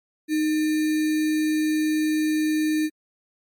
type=tone with sample-and-hold; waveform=sine; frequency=309.3 Hz; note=D#4; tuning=10 cents flat; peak=-19 dBFS; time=0.28-2.9 s; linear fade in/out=50 ms; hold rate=2100 Hz; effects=MP3 64 kbps